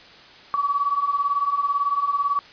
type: beating tone pair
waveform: sine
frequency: 1125 / 1143 Hz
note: C#6 / D6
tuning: +25 / -47 cents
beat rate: 18 Hz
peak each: -25 / -21 dBFS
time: 0.54-2.39 s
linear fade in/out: 0 ms
effects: white hiss -46 dBFS RMS until 2.52 s + resampled to 11025 Hz